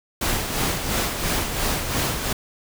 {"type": "noise with tremolo", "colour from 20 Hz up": "pink", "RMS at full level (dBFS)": -22, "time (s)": [0.21, 2.33], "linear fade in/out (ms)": 5, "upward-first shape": "sine", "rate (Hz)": 2.9, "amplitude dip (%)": 50, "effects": []}